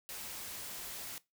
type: noise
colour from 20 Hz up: white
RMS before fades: -44 dBFS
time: 0.09-1.18 s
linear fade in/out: 0 ms
effects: noise-tail reverb RT60 0.2 s tail -19 dB re dry